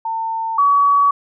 sine tone pair in turn, 900 / 1133.9 Hz, A5 / C#6, +39 / +39 cents, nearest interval major third, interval 400 cents, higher second, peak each -19 / -10 dBFS, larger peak second, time 0.05-0.58 / 0.58-1.11 s, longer neither, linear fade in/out 5 ms, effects none

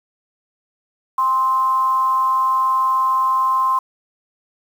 sine tone with frequency modulation, 1046.5 Hz, C6, in tune, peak -14 dBFS, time 1.18-3.79 s, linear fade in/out 5 ms, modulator 242 Hz, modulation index 0.28, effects 7-bit

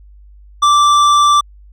sine tone with hard clipping, 1171 Hz, D6, 5 cents flat, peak -9 dBFS, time 0.62-1.41 s, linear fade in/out 10 ms, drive 11 dB, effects added 50 Hz sine -38 dBFS peak until 1.72 s

